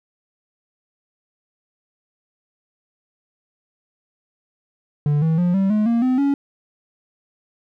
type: tone with pitch steps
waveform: triangle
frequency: 146.83 / 161.05 / 176.64 / 193.74 / 212.5 / 233.1 / 255.6 / 280.4 Hz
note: D3 / E3 / F3 / G3 / G#3 / A#3 / C4 / C#4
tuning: 0 / -40 / +20 / -20 / +40 / 0 / -40 / +20 cents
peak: -13 dBFS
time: 5.06-6.34 s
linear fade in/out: 2 ms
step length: 160 ms
effects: none